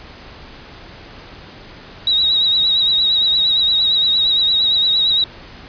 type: tone with vibrato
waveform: sine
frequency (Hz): 3835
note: A#7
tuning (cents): +48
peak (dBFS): -12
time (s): 2.07-5.24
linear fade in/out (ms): 2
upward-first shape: triangle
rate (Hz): 8.7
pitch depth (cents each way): 60
effects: pink hiss -38 dBFS RMS until 5.68 s + resampled to 11025 Hz